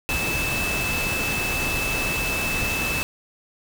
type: tone in noise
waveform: sine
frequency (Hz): 2622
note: E7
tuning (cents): -10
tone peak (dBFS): -25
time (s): 0.09-3.03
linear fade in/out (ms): 0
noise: pink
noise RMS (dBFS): -27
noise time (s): 0.09-3.03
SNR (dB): -1
effects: none